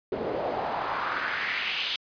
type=noise with band-pass filter sweep; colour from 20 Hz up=pink; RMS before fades=-30 dBFS; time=0.12-1.96 s; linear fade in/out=2 ms; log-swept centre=400 to 3500 Hz; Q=2.6; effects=resampled to 11025 Hz